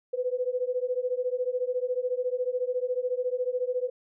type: beating tone pair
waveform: sine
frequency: 493.9 / 507.9 Hz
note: B4 / B4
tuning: 0 / +48 cents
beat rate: 14 Hz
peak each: -29 dBFS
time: 0.13-3.9 s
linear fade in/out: 10 ms
effects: none